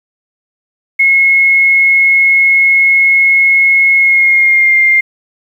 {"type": "tone with pitch glide", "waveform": "sine", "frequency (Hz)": [2172, 2109], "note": ["C#7", "C7"], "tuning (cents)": [-36, 13], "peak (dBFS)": -5, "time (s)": [0.99, 5.01], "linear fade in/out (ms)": 10, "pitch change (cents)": -51, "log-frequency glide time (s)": [3.96, 4.76], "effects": ["7-bit"]}